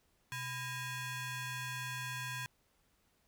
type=ring-modulated tone; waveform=20% pulse; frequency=873 Hz; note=A5; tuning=14 cents flat; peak=-31 dBFS; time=0.32-2.46 s; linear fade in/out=0 ms; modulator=745 Hz; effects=pink hiss -74 dBFS RMS until 3.27 s